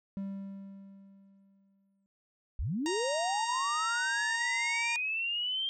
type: tone with exponential decay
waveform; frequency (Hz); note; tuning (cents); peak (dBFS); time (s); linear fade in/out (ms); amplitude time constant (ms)
triangle; 196; G3; 0; -31; 0.17-2.06; 0; 410
type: linear sweep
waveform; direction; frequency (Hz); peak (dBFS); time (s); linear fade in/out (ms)
sine; up; 41.2 to 3195; -30; 2.59-5.69; 0
type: harmonic tone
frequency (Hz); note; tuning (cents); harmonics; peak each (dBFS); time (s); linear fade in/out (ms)
932.3; A#5; 0; 1 / 2 / 3 / 4 / 5 / 6 / 7 / 8 / 9; -37 / -40 / -42 / -43 / -44 / -45 / -45 / -46 / -47; 2.86-4.96; 0
effects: none